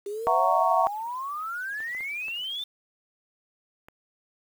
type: exponential sweep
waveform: sine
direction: up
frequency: 395.3 to 3600 Hz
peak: -30 dBFS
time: 0.06-2.64 s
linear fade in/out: 5 ms
type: chord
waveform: sine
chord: F# dominant seventh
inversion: third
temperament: just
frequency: 666 / 740 / 925 / 1110 Hz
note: E5 / F#5 / A#5 / C#6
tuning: +18 / 0 / -14 / +2 cents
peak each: -25 dBFS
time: 0.27-0.87 s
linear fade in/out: 0 ms
type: clicks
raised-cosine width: 0.5 ms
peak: -31 dBFS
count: 5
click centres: 1.804 / 1.949 / 2.007 / 2.283 / 3.885 s
effects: 8-bit

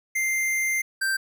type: tone pair in turn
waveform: square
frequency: 2093 / 1568 Hz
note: C7 / G6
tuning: 0 / 0 cents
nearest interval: perfect fourth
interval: 500 cents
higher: first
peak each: -23 dBFS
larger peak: neither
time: 0.15-0.82 / 1.01-1.17 s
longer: first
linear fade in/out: 10 ms
effects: none

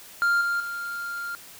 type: tone with level steps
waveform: triangle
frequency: 1396.9 Hz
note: F6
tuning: in tune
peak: -17 / -21 / -28 dBFS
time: 0.22-1.35 s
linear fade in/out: 0 ms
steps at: 0.41 / 0.6 s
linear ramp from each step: 2 ms
effects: white hiss -46 dBFS RMS until 1.59 s

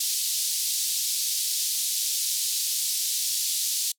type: band-pass noise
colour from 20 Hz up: pink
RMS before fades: -27 dBFS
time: 0-3.92 s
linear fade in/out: 5 ms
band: 4000 to 14000 Hz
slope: 24 dB/octave
effects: noise-tail reverb RT60 0.1 s tail -25 dB re dry

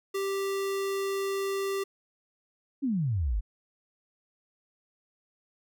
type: tone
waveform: square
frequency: 392 Hz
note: G4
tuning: in tune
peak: -29 dBFS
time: 0.14-1.84 s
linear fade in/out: 10 ms
type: exponential sweep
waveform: sine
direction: down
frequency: 293.7 to 44.74 Hz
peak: -25 dBFS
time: 2.82-3.41 s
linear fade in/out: 20 ms
effects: none

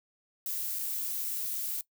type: noise with dropouts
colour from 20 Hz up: violet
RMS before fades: -34 dBFS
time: 0.46-1.81 s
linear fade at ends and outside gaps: 1 ms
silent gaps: 0.788-0.792 s
effects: noise-tail reverb RT60 0.1 s tail -20 dB re dry

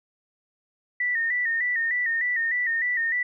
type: tone with vibrato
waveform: sine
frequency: 1900 Hz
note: A#6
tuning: 33 cents sharp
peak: -22 dBFS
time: 1-3.23 s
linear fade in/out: 5 ms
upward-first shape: square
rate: 3.3 Hz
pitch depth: 61 cents each way
effects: none

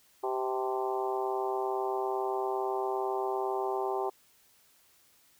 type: harmonic tone with a mistuned harmonic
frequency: 130 Hz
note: C3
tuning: 11 cents flat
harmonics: 3 / 4 / 5 / 6 / 7 / 8 / 9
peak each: -32 / -42 / -39 / -35 / -38 / -40 / -47 dBFS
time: 0.23-4.1 s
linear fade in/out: 10 ms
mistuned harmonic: 7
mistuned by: -43 cents
effects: white hiss -64 dBFS RMS until 5.39 s

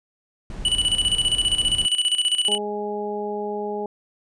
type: noise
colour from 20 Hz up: brown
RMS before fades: -32 dBFS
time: 0.5-1.86 s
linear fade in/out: 2 ms
type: tone with tremolo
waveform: square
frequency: 2960 Hz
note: F#7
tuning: in tune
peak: -17 dBFS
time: 0.65-2.58 s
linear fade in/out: 2 ms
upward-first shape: square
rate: 15 Hz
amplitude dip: 70%
type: harmonic tone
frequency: 207.7 Hz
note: G#3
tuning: in tune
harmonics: 1 / 2 / 3 / 4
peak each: -33 / -27 / -35 / -31 dBFS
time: 2.48-3.86 s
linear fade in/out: 2 ms
effects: resampled to 22050 Hz

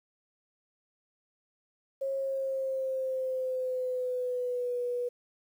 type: tone with pitch glide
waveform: sine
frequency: 542 to 488.5 Hz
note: C#5 to B4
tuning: -39 to -19 cents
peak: -29 dBFS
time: 2.01-5.09 s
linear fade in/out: 10 ms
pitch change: -180 cents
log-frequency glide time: 2.17-4.81 s
effects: 10-bit

